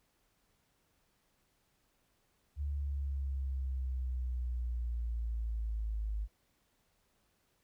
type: exponential sweep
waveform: sine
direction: down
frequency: 72.5 to 51.91 Hz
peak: -33 dBFS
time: 2.56-6.28 s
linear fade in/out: 50 ms
effects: pink hiss -75 dBFS RMS until 7.63 s